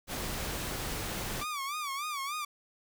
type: noise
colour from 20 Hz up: pink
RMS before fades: -36 dBFS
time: 0.07-1.45 s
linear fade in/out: 50 ms
type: tone with vibrato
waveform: sawtooth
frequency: 1157 Hz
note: D6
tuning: 26 cents flat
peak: -30 dBFS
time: 1.41-2.45 s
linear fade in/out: 5 ms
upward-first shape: sine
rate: 3.4 Hz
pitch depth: 120 cents each way
effects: none